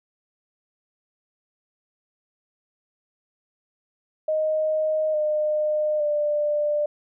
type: tone with pitch steps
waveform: sine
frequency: 622.3 / 607.7 / 593.5 Hz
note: D#5 / D#5 / D5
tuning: 0 / -41 / +18 cents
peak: -20 dBFS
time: 4.28-6.86 s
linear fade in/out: 5 ms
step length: 860 ms
effects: none